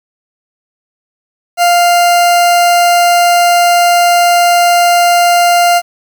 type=tone; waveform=40% pulse; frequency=698.5 Hz; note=F5; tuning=in tune; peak=-5 dBFS; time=1.57-5.82 s; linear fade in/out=50 ms; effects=7-bit